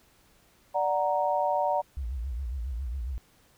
sine chord, D augmented, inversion none, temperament equal, 587.3 / 740 / 932.3 Hz, D5 / F#5 / A#5, 0 / 0 / 0 cents, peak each -28 dBFS, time 0.74-1.82 s, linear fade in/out 20 ms
sine tone with vibrato, 62.6 Hz, B1, 24 cents sharp, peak -30 dBFS, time 1.97-3.18 s, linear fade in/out 0 ms, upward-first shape sine, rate 7.3 Hz, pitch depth 200 cents each way
effects pink hiss -62 dBFS RMS until 3.57 s

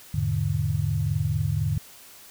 sine chord, E dominant seventh, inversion none, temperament equal with one note detuned, 82.41 / 103.83 / 123.47 / 147.85 Hz, E2 / G#2 / B2 / D3, 0 / 0 / 0 / +12 cents, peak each -30 / -26 / -32 / -26 dBFS, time 0.14-1.78 s, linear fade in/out 5 ms, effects white hiss -48 dBFS RMS until 2.3 s

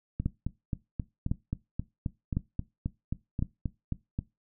two click trains, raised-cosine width 5 ms, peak -15 / -18 dBFS, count 4 / 16, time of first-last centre 0.26-3.425 / 0.2-4.189 s, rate 0.948 / 3.76 Hz, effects noise-tail reverb RT60 0.2 s tail -18 dB re dry

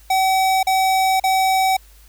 square tone bursts, 761 Hz, F#5, 48 cents sharp, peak -15 dBFS, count 3, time 0.1-1.768 s, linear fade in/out 5 ms, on 530 ms, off 39 ms, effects added 51 Hz sine -45 dBFS peak until 2.08 s + white hiss -52 dBFS RMS until 2.08 s

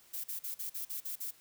violet noise bursts, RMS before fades -39 dBFS, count 8, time 0.13-1.311 s, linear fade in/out 10 ms, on 110 ms, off 43 ms, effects white hiss -62 dBFS RMS until 1.4 s

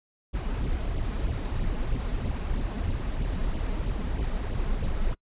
brown noise with flanger, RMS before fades -28 dBFS, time 0.33-5.15 s, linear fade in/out 20 ms, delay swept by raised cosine 0.27 to 4.77 ms, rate 3.1 Hz, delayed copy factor +0.6, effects noise-tail reverb RT60 0.1 s tail -24 dB re dry + resampled to 8000 Hz

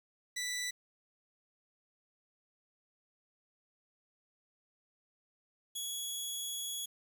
15% pulse tone pair in turn, 1975.5 / 3356 Hz, B6 / G#7, 0 / +17 cents, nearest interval major sixth, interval 917 cents, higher second, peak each -29 / -30 dBFS, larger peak first, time 0.36-0.71 / 5.75-6.86 s, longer second, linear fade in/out 10 ms, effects 10-bit

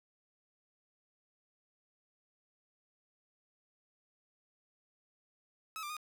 sawtooth tone with pitch steps, 1289 / 1186 / 1230 Hz, E6 / D6 / D#6, -39 / +17 / -20 cents, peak -36 dBFS, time 5.76-5.967 s, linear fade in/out 0 ms, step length 69 ms, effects none

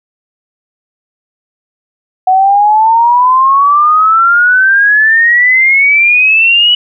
sine exponential sweep, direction up, 740 to 2960 Hz, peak -4 dBFS, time 2.27-6.75 s, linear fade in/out 5 ms, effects none

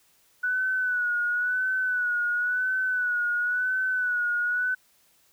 sine tone with vibrato, 1480 Hz, F#6, in tune, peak -23 dBFS, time 0.43-4.75 s, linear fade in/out 10 ms, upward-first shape sine, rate 0.96 Hz, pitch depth 49 cents each way, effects white hiss -63 dBFS RMS until 5.32 s

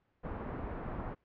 pink low-pass noise, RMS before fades -40 dBFS, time 0.23-1.15 s, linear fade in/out 20 ms, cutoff 1300 Hz, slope 12 dB/octave, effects pink hiss -75 dBFS RMS until 1.24 s + low-pass 2000 Hz 12 dB/octave

